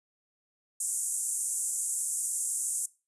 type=band-pass noise; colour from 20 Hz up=white; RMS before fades=-32 dBFS; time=0.8-2.86 s; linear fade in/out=5 ms; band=7200 to 9900 Hz; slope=48 dB/octave; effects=noise-tail reverb RT60 0.3 s tail -21 dB re dry + resampled to 32000 Hz